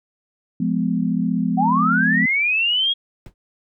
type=chord; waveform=sine; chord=F diminished; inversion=none; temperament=just; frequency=174.61 / 209.5 / 251.4 Hz; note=F3 / Ab3 / Cb4; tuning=0 / +15 / +31 cents; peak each=-22 dBFS; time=0.6-2.26 s; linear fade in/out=5 ms
type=linear sweep; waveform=sine; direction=up; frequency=725 to 3322 Hz; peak=-16 dBFS; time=1.57-2.94 s; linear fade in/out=20 ms
type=noise with exponential decay; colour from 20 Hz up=brown; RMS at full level=-31 dBFS; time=3.26-3.34 s; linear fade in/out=1 ms; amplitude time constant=17 ms
effects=none